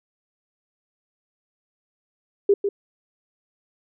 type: tone with echo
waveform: sine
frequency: 402.1 Hz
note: G4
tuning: 44 cents sharp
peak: -12 dBFS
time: 2.49-2.54 s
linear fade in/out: 5 ms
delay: 150 ms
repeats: 1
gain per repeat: -7 dB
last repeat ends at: 2.69 s
effects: none

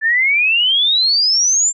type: exponential sweep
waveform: sine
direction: up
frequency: 1740 to 7420 Hz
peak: -11 dBFS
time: 0.01-1.73 s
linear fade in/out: 50 ms
effects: none

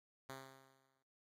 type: tone with exponential decay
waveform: 5% pulse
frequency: 133.6 Hz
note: C3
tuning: 36 cents sharp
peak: -35 dBFS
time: 0.29-1.03 s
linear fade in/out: 5 ms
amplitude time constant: 160 ms
effects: noise-tail reverb RT60 0.1 s tail -18 dB re dry + AAC 48 kbps

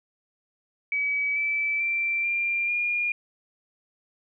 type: tone with pitch steps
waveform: sine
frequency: 2280 / 2314 / 2350 / 2385 / 2421 Hz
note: C#7 / D7 / D7 / D7 / D#7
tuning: +48 / -26 / +1 / +26 / -48 cents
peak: -23 dBFS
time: 0.92-3.12 s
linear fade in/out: 2 ms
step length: 440 ms
effects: none

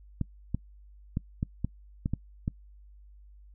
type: clicks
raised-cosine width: 5 ms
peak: -16 dBFS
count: 8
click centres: 0.213 / 0.546 / 1.171 / 1.429 / 1.646 / 2.059 / 2.136 / 2.479 s
effects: noise-tail reverb RT60 0.1 s tail -24 dB re dry + added 50 Hz sine -50 dBFS peak until 3.54 s

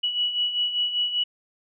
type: beating tone pair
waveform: sine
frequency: 2933 / 2938.1 Hz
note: F#7 / F#7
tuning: -16 / -13 cents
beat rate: 5.1 Hz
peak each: -30 / -23 dBFS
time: 0.03-1.24 s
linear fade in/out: 10 ms
effects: none

